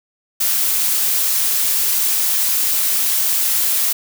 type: noise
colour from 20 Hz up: blue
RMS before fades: -17 dBFS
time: 0.4-3.93 s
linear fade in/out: 10 ms
effects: none